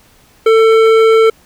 sine tone with hard clipping, 446.3 Hz, A4, 25 cents sharp, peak -7 dBFS, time 0.46-1.3 s, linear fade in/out 5 ms, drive 12 dB, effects pink hiss -48 dBFS RMS until 1.45 s

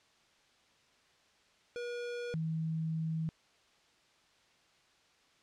square / sine tone pair in turn, 481.3 / 160.61 Hz, B4 / E3, -45 / -45 cents, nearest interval octave + perfect fifth, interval 1900 cents, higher first, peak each -38 / -32 dBFS, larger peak second, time 1.76-2.34 / 2.34-3.29 s, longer second, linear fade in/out 0 ms, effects white hiss -67 dBFS RMS until 5.42 s + low-pass 5000 Hz 12 dB/octave

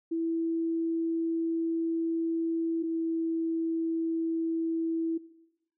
sine tone pair in turn, 329.6 / 327.9 Hz, E4 / E4, 0 / -9 cents, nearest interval unison, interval 9 cents, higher first, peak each -27 dBFS, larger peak neither, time 0.11-2.83 / 2.83-5.18 s, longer first, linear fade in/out 10 ms, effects noise-tail reverb RT60 0.9 s tail -18 dB re dry

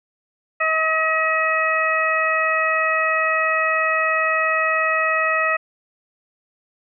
harmonic tone, 637 Hz, D#5, 41 cents sharp, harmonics 1 / 2 / 3 / 4, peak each -24 / -21 / -21 / -24 dBFS, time 0.6-5.57 s, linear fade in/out 10 ms, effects none

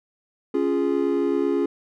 triangle chord, Db major, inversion none, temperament equal with one note detuned, 277.2 / 347.4 / 415.3 Hz, Db4 / F4 / Ab4, 0 / -9 / 0 cents, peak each -22 dBFS, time 0.54-1.66 s, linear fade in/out 5 ms, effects none

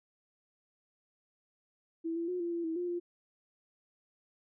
sine tone with pitch steps, 329.2 / 336.6 / 360.7 / 342.8 / 339.7 / 324.3 / 353.7 / 348.5 Hz, E4 / E4 / F#4 / F4 / F4 / E4 / F4 / F4, -2 / +36 / -44 / -32 / -48 / -28 / +22 / -4 cents, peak -32 dBFS, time 2.04-3 s, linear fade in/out 20 ms, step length 120 ms, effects none

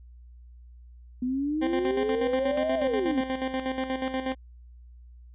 sine exponential two-way sweep, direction up then down, 245.5 to 670 to 245.5 Hz, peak -25 dBFS, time 1.22-3.21 s, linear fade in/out 5 ms, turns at 2.76 s
20% pulse tone with tremolo, 261.6 Hz, C4, in tune, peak -21 dBFS, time 1.61-4.35 s, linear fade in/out 20 ms, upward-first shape square, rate 8.3 Hz, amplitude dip 60%
effects added 60 Hz sine -46 dBFS peak until 5.34 s + resampled to 8000 Hz

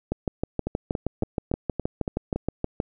two click trains, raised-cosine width 2 ms, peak -11 / -13 dBFS, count 18 / 7, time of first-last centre 0.12-2.801 / 0.67-2.36 s, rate 6.34 / 3.55 Hz, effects none

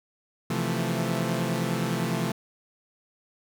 sawtooth chord, F major seventh, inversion second, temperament equal, 130.81 / 164.81 / 174.61 / 220 Hz, C3 / E3 / F3 / A3, 0 / 0 / 0 / 0 cents, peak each -27 dBFS, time 0.5-2.32 s, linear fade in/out 5 ms, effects none

